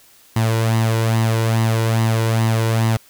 sawtooth tone with flanger, 112.5 Hz, A2, 39 cents sharp, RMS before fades -17 dBFS, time 0.36-2.97 s, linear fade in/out 5 ms, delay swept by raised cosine 1 to 2.1 ms, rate 2.4 Hz, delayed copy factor +0.55, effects white hiss -50 dBFS RMS until 3.09 s

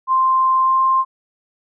sine tone with pitch glide, 1046.5 to 1053.2 Hz, C6 to C6, 0 to +11 cents, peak -12 dBFS, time 0.07-1.05 s, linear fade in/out 50 ms, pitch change +11 cents, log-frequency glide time 0.61-0.8 s, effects none

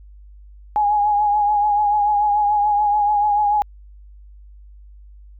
sine tone with vibrato, 830.6 Hz, G#5, in tune, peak -14 dBFS, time 0.76-3.62 s, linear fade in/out 0 ms, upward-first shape triangle, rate 6.9 Hz, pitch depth 43 cents each way, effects added 50 Hz sine -40 dBFS peak until 5.39 s

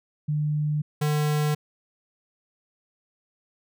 sine / square tone pair in turn, 150 / 150 Hz, D3 / D3, +37 / +37 cents, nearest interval unison, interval 0 cents, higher neither, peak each -22 dBFS, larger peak neither, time 0.28-0.82 / 1.01-1.55 s, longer neither, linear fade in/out 10 ms, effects none

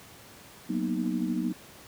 sine chord, B major seventh, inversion second, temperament equal with one note detuned, 185 / 234 / 246.9 / 311.1 Hz, F#3 / A#3 / B3 / D#4, 0 / +7 / 0 / 0 cents, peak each -32 dBFS, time 0.69-1.53 s, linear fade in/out 10 ms, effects pink hiss -50 dBFS RMS until 1.87 s + high-pass 80 Hz 12 dB/octave

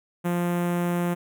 sawtooth tone with notch filter, 174.61 Hz, F3, in tune, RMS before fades -25 dBFS, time 0.24-1.15 s, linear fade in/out 20 ms, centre 4600 Hz, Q 0.54, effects none

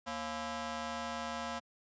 15% pulse ring-modulated tone, 310 Hz, D#4, 6 cents flat, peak -27 dBFS, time 0.06-1.6 s, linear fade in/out 20 ms, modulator 387 Hz, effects high-pass 150 Hz 12 dB/octave + resampled to 16000 Hz

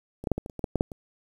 clicks, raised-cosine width 2 ms, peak -24 / -13 / -8 / -16 / -23 / -28 / -22 / -13 / -12 / -8 / -25 dBFS, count 11, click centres 0.24 / 0.272 / 0.317 / 0.38 / 0.461 / 0.498 / 0.593 / 0.642 / 0.757 / 0.809 / 0.918 s, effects 8-bit

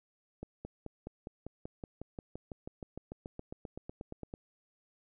accelerating click train, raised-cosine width 2 ms, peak -28 dBFS, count 26, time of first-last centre 0.43-4.339 s, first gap 220 ms, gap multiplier 0.97, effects none

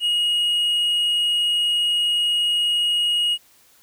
triangle tone, 2883 Hz, F#7, 46 cents flat, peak -16 dBFS, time 0-3.38 s, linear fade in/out 50 ms, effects white hiss -55 dBFS RMS until 3.82 s

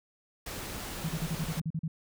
pink noise, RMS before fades -39 dBFS, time 0.46-1.6 s, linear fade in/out 5 ms
sine tone bursts, 160.8 Hz, E3, 43 cents flat, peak -29 dBFS, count 10, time 1.04-1.88 s, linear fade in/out 5 ms, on 48 ms, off 40 ms
effects none

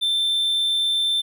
triangle tone, 3556 Hz, A7, 18 cents sharp, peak -17 dBFS, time 0.01-1.22 s, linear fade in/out 20 ms, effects none

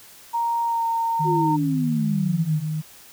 sine tone with pitch glide, 932.3 to 916.8 Hz, A#5 to A#5, 0 to -29 cents, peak -20 dBFS, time 0.33-1.57 s, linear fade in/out 20 ms, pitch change -29 cents, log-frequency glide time 0.64-0.86 s
sine tone, 155.56 Hz, D#3, in tune, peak -23 dBFS, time 1.19-2.82 s, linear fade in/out 20 ms
sine exponential sweep, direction down, 370 to 144.5 Hz, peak -21 dBFS, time 1.24-2.64 s, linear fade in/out 50 ms
effects white hiss -47 dBFS RMS until 3.12 s

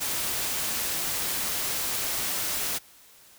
white noise, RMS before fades -29 dBFS, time 0-2.79 s, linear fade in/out 20 ms, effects white hiss -54 dBFS RMS until 3.38 s

